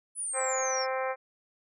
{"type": "exponential sweep", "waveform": "sine", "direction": "down", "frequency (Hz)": [10080, 5210], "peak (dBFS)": -31, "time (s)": [0.15, 0.87], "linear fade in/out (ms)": 50}
{"type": "harmonic tone", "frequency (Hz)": 261.6, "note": "C4", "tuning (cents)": 0, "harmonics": [2, 3, 4, 5, 6, 7, 8, 9], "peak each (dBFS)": [-31, -35, -37, -39, -41, -42, -43, -44], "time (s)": [0.33, 1.16], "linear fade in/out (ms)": 50}
{"effects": []}